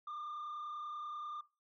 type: tone with frequency modulation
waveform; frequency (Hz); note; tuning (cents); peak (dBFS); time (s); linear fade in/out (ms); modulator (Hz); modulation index
sine; 1200; D6; +37; -39; 0.07-1.41; 5; 30.3; 0.82
effects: noise-tail reverb RT60 0.3 s tail -19 dB re dry + tanh soft clip ceiling -40 dBFS